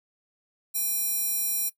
square tone with high-pass filter, 810 Hz, G#5, 43 cents flat, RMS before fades -27 dBFS, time 0.74-1.7 s, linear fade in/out 20 ms, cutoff 12000 Hz, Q 0.54, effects noise-tail reverb RT60 0.1 s tail -19 dB re dry

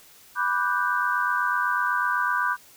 sine chord, G major seventh, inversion first, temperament equal, 987.8 / 1174.7 / 1480 / 1568 Hz, B5 / D6 / F#6 / G6, 0 / 0 / 0 / 0 cents, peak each -27 dBFS, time 0.35-2.57 s, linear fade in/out 50 ms, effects white hiss -52 dBFS RMS until 2.76 s

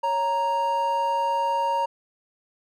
triangle tone pair together, 554.4 / 932.4 Hz, C#5 / A#5, 0 / 0 cents, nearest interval major sixth, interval 900 cents, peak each -27 / -20 dBFS, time 0.03-1.86 s, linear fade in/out 10 ms, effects none

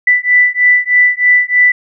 sine beating tone pair, 1980 / 1983.2 Hz, B6 / B6, +4 / +7 cents, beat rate 3.2 Hz, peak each -10 dBFS, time 0.07-1.72 s, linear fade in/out 5 ms, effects none

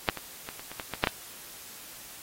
clicks, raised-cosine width 0.3 ms, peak -6 / -20 / -20 / -25 / -24 / -18 / -16 / -6 / -9 dBFS, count 9, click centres 0.088 / 0.173 / 0.489 / 0.595 / 0.716 / 0.798 / 0.937 / 1.039 / 1.072 s, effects white hiss -46 dBFS RMS until 2.22 s + AAC 48 kbps

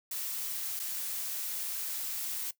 blue noise with dropouts, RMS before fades -36 dBFS, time 0.11-2.51 s, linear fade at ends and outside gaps 5 ms, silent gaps 0.794-0.798 s, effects noise-tail reverb RT60 0.1 s tail -18 dB re dry

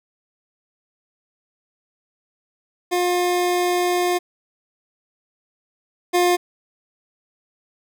25% pulse tone pair in turn, 355.9 / 354.6 Hz, F4 / F4, +33 / +26 cents, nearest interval unison, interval 7 cents, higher first, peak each -14 / -11 dBFS, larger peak second, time 2.91-4.19 / 6.13-6.37 s, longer first, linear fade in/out 20 ms, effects none

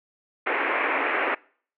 white band-pass noise, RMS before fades -25 dBFS, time 0.46-1.35 s, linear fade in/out 10 ms, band 280 to 2400 Hz, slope 48 dB/octave, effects noise-tail reverb RT60 0.5 s tail -24 dB re dry

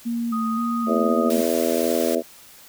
sine tone with vibrato, 230 Hz, A#3, 23 cents flat, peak -22 dBFS, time 0.05-1.42 s, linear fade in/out 20 ms, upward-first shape square, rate 1.9 Hz, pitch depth 31 cents each way
sine tone, 1244.5 Hz, D#6, in tune, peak -26 dBFS, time 0.32-1.3 s, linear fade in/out 10 ms
harmonic tone, 82.41 Hz, E2, in tune, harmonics 3 / 4 / 5 / 6 / 7 / 8, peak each -26 / -26 / -26 / -26 / -26 / -26 dBFS, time 0.86-2.23 s, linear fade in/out 50 ms
white noise, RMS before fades -32 dBFS, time 1.3-2.15 s, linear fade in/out 2 ms
effects white hiss -47 dBFS RMS until 2.68 s

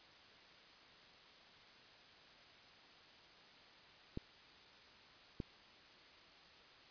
clicks, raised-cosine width 3 ms, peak -28 dBFS, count 2, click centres 4.174 / 5.402 s, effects white hiss -61 dBFS RMS until 6.9 s + resampled to 11025 Hz

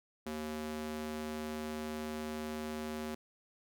square tone with high-pass filter, 77 Hz, D#2, 17 cents flat, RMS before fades -40 dBFS, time 0.26-3.15 s, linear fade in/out 5 ms, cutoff 250 Hz, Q 1.4, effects none

